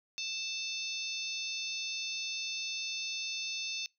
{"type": "harmonic tone with a mistuned harmonic", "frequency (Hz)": 880, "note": "A5", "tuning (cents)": 0, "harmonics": [3, 4, 5, 6, 7], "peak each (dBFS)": [-40, -41, -42, -43, -43], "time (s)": [0.18, 3.86], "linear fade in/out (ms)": 0, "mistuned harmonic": 4, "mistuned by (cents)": 40, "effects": ["noise-tail reverb RT60 0.2 s tail -24 dB re dry"]}